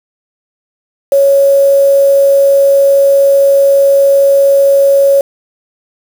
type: tone with quantisation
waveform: sine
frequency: 554.4 Hz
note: C#5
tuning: in tune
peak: -4 dBFS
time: 1.12-5.21 s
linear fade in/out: 2 ms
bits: 4
effects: none